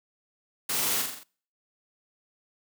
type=noise with echo; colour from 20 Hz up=white; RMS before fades=-29 dBFS; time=0.69-1.02 s; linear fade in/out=5 ms; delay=43 ms; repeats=5; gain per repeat=-4 dB; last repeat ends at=1.235 s; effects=noise-tail reverb RT60 0.5 s tail -26 dB re dry + high-pass 150 Hz 12 dB/octave